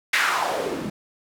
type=noise with band-pass filter sweep; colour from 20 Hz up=white; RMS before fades=-24 dBFS; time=0.13-0.9 s; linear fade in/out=5 ms; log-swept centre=2100 to 200 Hz; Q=2.8; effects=none